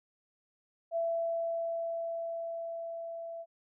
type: tone with level ramp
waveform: sine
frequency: 668 Hz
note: E5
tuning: 23 cents sharp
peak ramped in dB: -28 to -39 dBFS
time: 0.91-3.46 s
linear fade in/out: 50 ms
effects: none